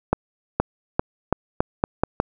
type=accelerating click train; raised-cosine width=1 ms; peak=-3 dBFS; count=8; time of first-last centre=0.13-2.201 s; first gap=470 ms; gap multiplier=0.84; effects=none